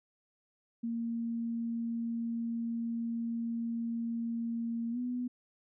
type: tone with pitch glide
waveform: sine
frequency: 231.6 to 246.8 Hz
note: A#3 to B3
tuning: -11 to -1 cents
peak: -32 dBFS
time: 0.83-5.28 s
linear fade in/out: 10 ms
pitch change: +110 cents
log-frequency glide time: 4.91-4.98 s
effects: none